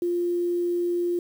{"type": "tone with quantisation", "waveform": "sine", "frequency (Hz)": 349.2, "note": "F4", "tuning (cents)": 0, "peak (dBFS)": -22, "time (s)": [0.02, 1.19], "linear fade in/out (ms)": 2, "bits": 8, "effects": []}